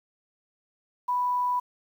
sine tone, 987.8 Hz, B5, in tune, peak -23 dBFS, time 1.08-1.6 s, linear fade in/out 10 ms, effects 9-bit

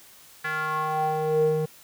square tone with band-pass filter sweep, 155.56 Hz, D#3, in tune, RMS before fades -25 dBFS, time 0.44-1.66 s, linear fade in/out 10 ms, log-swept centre 1700 to 340 Hz, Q 4.4, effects white hiss -51 dBFS RMS until 1.83 s

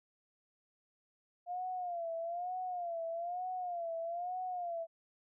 sine tone with vibrato, 699 Hz, F5, 1 cent sharp, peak -36 dBFS, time 1.46-4.87 s, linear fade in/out 50 ms, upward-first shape sine, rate 1.1 Hz, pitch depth 98 cents each way, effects none

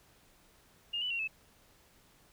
sine tone with pitch steps, 2830 / 2976 / 2749 / 2608 Hz, F7 / F#7 / F7 / E7, +22 / +9 / -28 / -19 cents, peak -32 dBFS, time 0.93-1.278 s, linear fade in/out 10 ms, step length 87 ms, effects pink hiss -64 dBFS RMS until 2.32 s

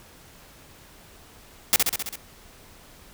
white noise with echo, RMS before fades -17 dBFS, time 1.73-1.76 s, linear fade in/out 0 ms, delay 66 ms, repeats 6, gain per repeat -3 dB, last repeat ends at 2.156 s, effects pink hiss -50 dBFS RMS until 3.13 s

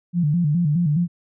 sine tone with vibrato, 160.5 Hz, E3, 46 cents flat, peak -16 dBFS, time 0.13-1.08 s, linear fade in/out 50 ms, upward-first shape square, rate 4.8 Hz, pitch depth 140 cents each way, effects none

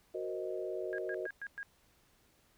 sine chord, C half-diminished seventh, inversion second, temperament equal, 370 / 466.2 / 523.3 / 622.3 Hz, Gb4 / Bb4 / C5 / Eb5, 0 / 0 / 0 / 0 cents, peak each -39 / -42 / -45 / -41 dBFS, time 0.14-1.27 s, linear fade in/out 10 ms
sine tone bursts, 1634 Hz, G#6, 29 cents flat, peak -39 dBFS, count 5, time 0.93-1.63 s, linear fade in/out 0 ms, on 52 ms, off 110 ms
effects pink hiss -69 dBFS RMS until 2.57 s

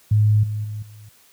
sine tone with level steps, 106.1 Hz, G#2, 38 cents sharp, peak -12 / -22 / -26 / -39 dBFS, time 0.11-1.09 s, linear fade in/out 5 ms, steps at 0.43 / 0.64 / 0.82 s, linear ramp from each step 5 ms, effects white hiss -54 dBFS RMS until 1.32 s + high-pass 60 Hz 12 dB/octave

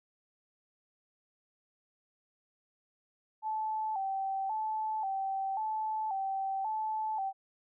sine tone with vibrato, 821 Hz, G#5, 20 cents flat, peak -31 dBFS, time 3.42-7.33 s, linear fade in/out 50 ms, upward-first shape square, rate 0.93 Hz, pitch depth 100 cents each way, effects none

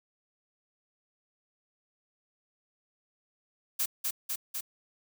blue noise with echo, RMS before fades -29 dBFS, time 3.79-3.86 s, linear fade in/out 10 ms, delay 250 ms, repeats 3, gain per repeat -2 dB, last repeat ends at 4.61 s, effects none

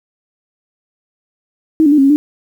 sine tone with pitch steps, 316.6 / 285.6 / 301.1 / 271.6 / 275.4 / 296.5 Hz, D#4 / D4 / D4 / C#4 / C#4 / D4, +30 / -48 / +43 / -35 / -11 / +17 cents, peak -6 dBFS, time 1.8-2.16 s, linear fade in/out 0 ms, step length 60 ms, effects 7-bit

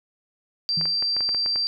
sine tone, 4699 Hz, D8, in tune, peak -21 dBFS, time 0.69-1.67 s, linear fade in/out 0 ms
sine tone with exponential decay, 161.6 Hz, E3, 34 cents flat, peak -26 dBFS, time 0.77-1.01 s, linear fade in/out 5 ms, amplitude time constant 51 ms
clicks, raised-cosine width 0.5 ms, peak -20 dBFS, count 9, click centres 0.812 / 0.856 / 1.025 / 1.166 / 1.207 / 1.291 / 1.347 / 1.461 / 1.559 s
effects none

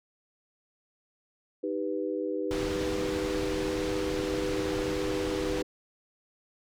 sine chord, Eb augmented, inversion none, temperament equal, 311.1 / 392 / 493.9 Hz, Eb4 / G4 / B4, 0 / 0 / 0 cents, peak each -33 dBFS, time 1.63-5.63 s, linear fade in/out 10 ms
pink low-pass noise, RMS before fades -36 dBFS, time 2.51-5.62 s, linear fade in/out 0 ms, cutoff 5600 Hz, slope 12 dB/octave
effects none

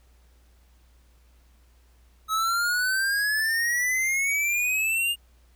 square exponential sweep, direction up, 1279 to 2847 Hz, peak -23 dBFS, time 2.28-5.16 s, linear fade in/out 50 ms, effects added 60 Hz sine -55 dBFS peak until 5.55 s + pink hiss -65 dBFS RMS until 5.55 s

